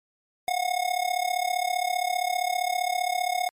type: tone with amplitude modulation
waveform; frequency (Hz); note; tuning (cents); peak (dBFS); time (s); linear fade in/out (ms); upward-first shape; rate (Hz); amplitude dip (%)
square; 724; F#5; -38; -21; 0.48-3.49; 0; sine; 35.2; 85
effects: MP3 64 kbps